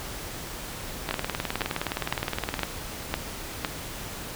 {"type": "two click trains", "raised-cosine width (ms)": 0.3, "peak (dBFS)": [-9, -11], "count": [6, 30], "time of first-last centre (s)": [[1.11, 3.648], [1.09, 2.593]], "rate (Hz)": [1.97, 19.3], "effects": ["pink hiss -37 dBFS RMS until 4.35 s"]}